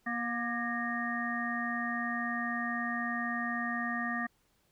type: harmonic tone with a mistuned harmonic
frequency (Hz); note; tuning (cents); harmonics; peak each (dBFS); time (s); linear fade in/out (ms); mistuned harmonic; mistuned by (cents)
238.1; A#3; +37; 1 / 3 / 5 / 7 / 8; -36 / -40 / -39 / -44 / -35; 0.06-4.27; 10; 8; -50
effects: pink hiss -72 dBFS RMS until 4.71 s